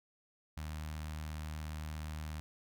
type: tone with notch filter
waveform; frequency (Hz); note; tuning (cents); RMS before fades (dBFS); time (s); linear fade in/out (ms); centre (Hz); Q
sawtooth; 77; D#2; -17; -42; 0.57-2.4; 0; 410; 0.7
effects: none